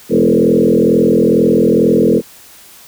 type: tone with frequency modulation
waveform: sine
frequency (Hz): 338.3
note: E4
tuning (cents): +45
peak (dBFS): -7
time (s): 0.09-2.22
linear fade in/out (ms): 50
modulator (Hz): 42.2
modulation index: 3.8
effects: white hiss -40 dBFS RMS until 2.87 s

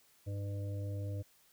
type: harmonic tone with a mistuned harmonic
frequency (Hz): 100.6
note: G2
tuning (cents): +45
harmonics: 1 / 3 / 5 / 6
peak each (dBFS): -36 / -49 / -50 / -52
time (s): 0.26-1.23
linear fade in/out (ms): 20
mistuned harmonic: 5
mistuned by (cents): -16
effects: white hiss -67 dBFS RMS until 1.52 s

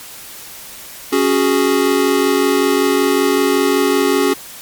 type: chord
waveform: square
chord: C# suspended fourth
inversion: none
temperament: equal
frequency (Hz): 277.2 / 370 / 415.3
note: C#4 / F#4 / G#4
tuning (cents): 0 / 0 / 0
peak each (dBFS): -17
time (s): 1.12-4.34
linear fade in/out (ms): 10
effects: white hiss -34 dBFS RMS until 4.61 s + MP3 96 kbps

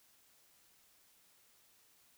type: silence
effects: white hiss -68 dBFS RMS until 2.17 s

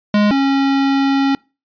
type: tone pair in turn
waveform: square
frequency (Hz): 207.7 / 274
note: G#3 / C#4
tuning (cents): 0 / -20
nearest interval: perfect fourth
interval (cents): 480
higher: second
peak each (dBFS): -11 / -13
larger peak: first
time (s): 0.14-0.31 / 0.31-1.35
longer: second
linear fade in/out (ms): 2
effects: noise-tail reverb RT60 0.3 s tail -26 dB re dry + resampled to 11025 Hz

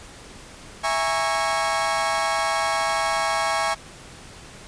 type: chord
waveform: 30% pulse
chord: A# half-diminished seventh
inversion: second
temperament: equal with one note detuned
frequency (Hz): 659.3 / 821.1 / 932.3 / 1108.7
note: E5 / G#5 / A#5 / C#6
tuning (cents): 0 / -20 / 0 / 0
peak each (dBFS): -24 / -23 / -28 / -23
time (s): 0.83-3.75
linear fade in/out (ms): 20
effects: pink hiss -43 dBFS RMS until 4.67 s + resampled to 22050 Hz

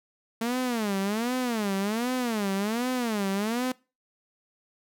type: tone with vibrato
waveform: sawtooth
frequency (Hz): 222.4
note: A3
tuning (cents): +19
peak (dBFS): -22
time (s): 0.41-3.72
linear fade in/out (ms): 5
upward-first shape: sine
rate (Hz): 1.3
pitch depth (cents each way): 240
effects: noise-tail reverb RT60 0.3 s tail -22 dB re dry

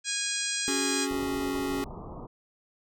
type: harmonic tone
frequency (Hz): 822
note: G#5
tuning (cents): -18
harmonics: 2 / 3 / 4 / 5 / 6 / 7 / 8 / 9 / 10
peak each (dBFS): -37 / -37 / -37 / -37 / -37 / -37 / -37 / -37 / -37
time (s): 0.04-1.08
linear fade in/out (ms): 50
type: chord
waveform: square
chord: C# suspended fourth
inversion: none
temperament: equal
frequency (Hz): 277.2 / 370 / 415.3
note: C#4 / F#4 / G#4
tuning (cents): 0 / 0 / 0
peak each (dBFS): -31 / -35 / -37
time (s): 0.68-1.84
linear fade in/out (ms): 0
type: low-pass noise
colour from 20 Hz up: pink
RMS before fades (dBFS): -41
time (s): 1.1-2.27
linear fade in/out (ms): 10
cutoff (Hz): 1200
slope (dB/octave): 96
effects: none

